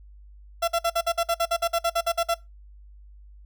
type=tone bursts; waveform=30% pulse; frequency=676 Hz; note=E5; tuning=43 cents sharp; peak=-18 dBFS; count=16; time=0.62-2.344 s; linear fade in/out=10 ms; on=59 ms; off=52 ms; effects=noise-tail reverb RT60 0.2 s tail -20 dB re dry + added 50 Hz sine -45 dBFS peak until 3.45 s